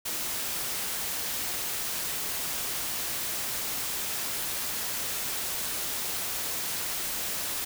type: noise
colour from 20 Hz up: white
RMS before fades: -32 dBFS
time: 0.05-7.65 s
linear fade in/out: 10 ms
effects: none